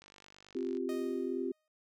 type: click train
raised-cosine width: 0.2 ms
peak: -38 dBFS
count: 38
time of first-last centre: 0.02-0.771 s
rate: 49.3 Hz
type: chord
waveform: sine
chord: C suspended fourth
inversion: none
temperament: equal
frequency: 261.6 / 349.2 / 392 Hz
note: C4 / F4 / G4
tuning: 0 / 0 / 0 cents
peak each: -37 dBFS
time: 0.55-1.52 s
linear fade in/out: 5 ms
type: tone with exponential decay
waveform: sawtooth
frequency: 621 Hz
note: D#5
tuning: 3 cents flat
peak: -39 dBFS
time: 0.89-1.68 s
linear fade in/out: 1 ms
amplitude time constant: 170 ms
effects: none